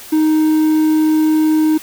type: tone with quantisation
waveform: triangle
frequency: 311.1 Hz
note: D#4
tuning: in tune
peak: -8 dBFS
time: 0.12-1.78 s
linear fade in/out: 10 ms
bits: 6
effects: white hiss -35 dBFS RMS until 1.82 s